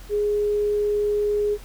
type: tone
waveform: sine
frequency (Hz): 415.3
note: G#4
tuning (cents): 0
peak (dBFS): -19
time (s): 0.09-1.58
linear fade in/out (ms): 50
effects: added 43 Hz sine -39 dBFS peak until 1.64 s + pink hiss -47 dBFS RMS until 1.64 s